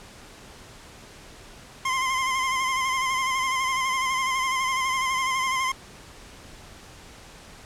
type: tone with vibrato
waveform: 25% pulse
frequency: 1046.5 Hz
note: C6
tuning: in tune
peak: -19 dBFS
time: 1.85-5.72 s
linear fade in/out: 5 ms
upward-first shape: sine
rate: 12 Hz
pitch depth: 41 cents each way
effects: pink hiss -46 dBFS RMS until 7.65 s + low-pass 9000 Hz 12 dB/octave